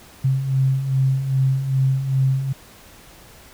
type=beating tone pair; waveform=sine; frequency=131.4 / 133.9 Hz; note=C3 / C3; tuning=+8 / +40 cents; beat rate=2.5 Hz; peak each=-24 / -17 dBFS; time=0.24-2.53 s; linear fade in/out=10 ms; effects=pink hiss -46 dBFS RMS until 3.53 s